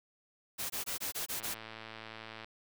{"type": "noise bursts", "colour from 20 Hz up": "white", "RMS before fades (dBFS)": -37, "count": 7, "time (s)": [0.58, 1.546], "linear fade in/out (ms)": 20, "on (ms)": 120, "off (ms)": 21}
{"type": "click train", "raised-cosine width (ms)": 0.3, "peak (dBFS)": -29, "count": 117, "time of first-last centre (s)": [1.4, 2.445], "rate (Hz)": 111}
{"effects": []}